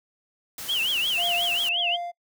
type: noise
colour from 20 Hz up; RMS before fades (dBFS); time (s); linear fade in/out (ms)
white; -36; 0.58-1.69; 2
type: tone with vibrato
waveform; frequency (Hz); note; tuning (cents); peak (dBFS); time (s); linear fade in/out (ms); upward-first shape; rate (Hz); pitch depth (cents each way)
sine; 2960; F#7; 0; -22; 0.68-1.97; 20; triangle; 5.6; 230
type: tone with tremolo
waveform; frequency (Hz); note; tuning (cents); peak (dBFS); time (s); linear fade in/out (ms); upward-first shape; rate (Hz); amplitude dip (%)
triangle; 696; F5; -6; -26; 1.17-2.12; 20; sine; 1.6; 80
effects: noise-tail reverb RT60 0.1 s tail -25 dB re dry